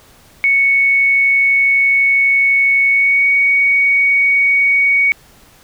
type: tone with pitch glide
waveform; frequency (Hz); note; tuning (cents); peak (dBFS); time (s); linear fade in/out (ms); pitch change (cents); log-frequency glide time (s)
sine; 2217 to 2238; C#7 to C#7; 0 to +16; -9; 0.44-5.12; 0; +16; 2.87-3.27
effects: pink hiss -46 dBFS RMS until 5.63 s